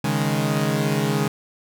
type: chord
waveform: sawtooth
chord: C# suspended second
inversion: none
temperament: equal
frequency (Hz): 138.59 / 155.56 / 207.7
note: C#3 / D#3 / G#3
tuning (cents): 0 / 0 / 0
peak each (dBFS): -20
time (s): 0.04-1.28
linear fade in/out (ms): 5
effects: none